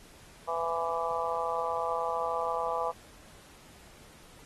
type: harmonic tone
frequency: 166.6 Hz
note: E3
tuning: 19 cents sharp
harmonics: 3 / 4 / 5 / 6 / 7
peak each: -35 / -35 / -35 / -35 / -35 dBFS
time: 0.47-2.92 s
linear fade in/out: 20 ms
effects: pink hiss -55 dBFS RMS until 4.45 s + AAC 32 kbps